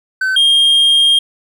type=tone pair in turn; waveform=triangle; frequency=1528 / 3222 Hz; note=G6 / G7; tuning=-45 / +47 cents; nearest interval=octave + minor second; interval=1292 cents; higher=second; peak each=-11 / -6 dBFS; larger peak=second; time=0.21-0.36 / 0.36-1.19 s; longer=second; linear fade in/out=5 ms; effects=none